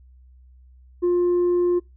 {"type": "tone with tanh clipping", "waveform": "sine", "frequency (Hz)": 353, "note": "F4", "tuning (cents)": 19, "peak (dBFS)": -17, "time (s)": [1.02, 1.8], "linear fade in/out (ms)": 20, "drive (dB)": 1, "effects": ["noise-tail reverb RT60 0.2 s tail -24 dB re dry", "added 63 Hz sine -47 dBFS peak until 1.96 s"]}